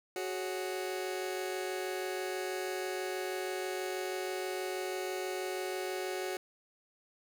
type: chord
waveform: sawtooth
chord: F# suspended second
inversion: none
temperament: just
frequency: 370 / 416.2 / 555 Hz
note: F#4 / G#4 / C#5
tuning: 0 / +4 / +2 cents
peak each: -32 / -38 / -38 dBFS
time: 0.16-6.37 s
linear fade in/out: 2 ms
effects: none